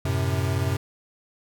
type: chord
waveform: square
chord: F# diminished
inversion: none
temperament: equal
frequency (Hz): 92.5 / 110 / 130.81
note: F#2 / A2 / C3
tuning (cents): 0 / 0 / 0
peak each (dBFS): -26 / -31 / -27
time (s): 0.05-0.77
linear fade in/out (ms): 5
effects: none